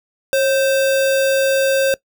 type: tone with sample-and-hold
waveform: sine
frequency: 542 Hz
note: C#5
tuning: 39 cents flat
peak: -12 dBFS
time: 0.33-1.94 s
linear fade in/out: 0 ms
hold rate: 2100 Hz
effects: noise-tail reverb RT60 0.1 s tail -22 dB re dry